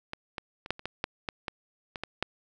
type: clicks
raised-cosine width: 0.3 ms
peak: -19 / -18 / -25 / -11 / -28 / -17 / -12 / -15 / -16 / -20 / -17 / -11 dBFS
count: 12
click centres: 0.134 / 0.382 / 0.661 / 0.706 / 0.794 / 0.856 / 1.041 / 1.288 / 1.482 / 1.958 / 2.036 / 2.226 s
effects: none